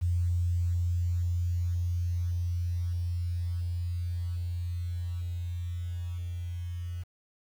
sine tone with level ramp, 87.31 Hz, F2, in tune, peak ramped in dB -24 to -33 dBFS, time 0.01-7.04 s, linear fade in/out 20 ms, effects 9-bit

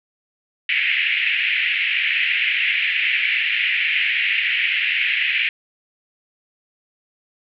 white band-pass noise, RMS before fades -20 dBFS, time 0.69-5.49 s, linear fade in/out 2 ms, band 1900 to 2800 Hz, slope 48 dB/octave, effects none

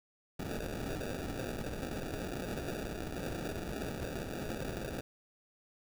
white noise with sample-and-hold, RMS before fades -39 dBFS, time 0.39-5.01 s, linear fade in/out 5 ms, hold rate 1050 Hz, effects none

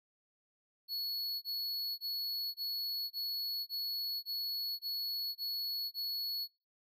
square tone bursts, 4383 Hz, C#8, 20 cents flat, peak -36 dBFS, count 10, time 0.88-6.478 s, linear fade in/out 50 ms, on 540 ms, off 22 ms, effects noise-tail reverb RT60 0.3 s tail -26 dB re dry

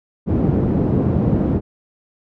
pink band-pass noise, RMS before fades -17 dBFS, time 0.26-1.61 s, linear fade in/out 50 ms, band 110 to 310 Hz, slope 12 dB/octave, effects none

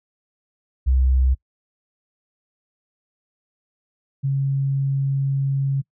sine tone pair in turn, 64.7 / 137.09 Hz, C2 / C#3, -19 / -19 cents, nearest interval octave + minor second, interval 1300 cents, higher second, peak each -14 / -18 dBFS, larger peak first, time 0.86-1.35 / 4.23-5.82 s, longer second, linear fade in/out 20 ms, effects noise-tail reverb RT60 0.1 s tail -24 dB re dry

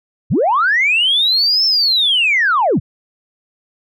sine linear two-way sweep, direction up then down, 72 to 5370 to 72 Hz, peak -10 dBFS, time 0.3-2.8 s, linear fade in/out 20 ms, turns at 1.65 s, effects tanh soft clip ceiling -6 dBFS

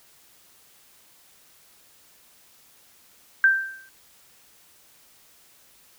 sine tone with exponential decay, 1568 Hz, G6, in tune, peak -11 dBFS, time 3.44-3.89 s, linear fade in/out 1 ms, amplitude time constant 97 ms, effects white hiss -56 dBFS RMS until 5.98 s

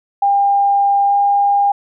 sine tone with pitch glide, 801 to 806.1 Hz, G5 to G5, +37 to +48 cents, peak -10 dBFS, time 0.22-1.72 s, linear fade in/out 5 ms, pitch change +11 cents, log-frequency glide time 1.06-1.14 s, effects none

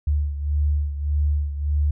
sine beating tone pair, 73.1 / 74.8 Hz, D2 / D2, -7 / +32 cents, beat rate 1.7 Hz, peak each -20 / -26 dBFS, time 0.07-1.91 s, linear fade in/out 5 ms, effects none

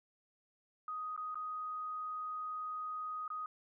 sine tone with dropouts, 1249 Hz, D#6, 6 cents sharp, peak -38 dBFS, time 0.88-3.46 s, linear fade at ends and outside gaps 2 ms, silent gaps 1.164-1.176 / 1.345-1.355 / 3.279-3.302 s, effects none

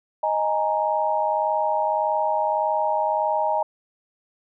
sine chord, D# suspended fourth, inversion none, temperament equal, 622.3 / 830.6 / 932.3 Hz, D#5 / G#5 / A#5, 0 / 0 / 0 cents, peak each -24 dBFS, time 0.23-3.63 s, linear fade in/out 5 ms, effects none

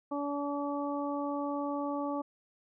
harmonic tone, 286.5 Hz, D4, 43 cents flat, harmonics 1 / 2 / 3 / 4, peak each -34 / -37 / -39 / -40 dBFS, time 0.11-2.22 s, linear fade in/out 10 ms, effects none

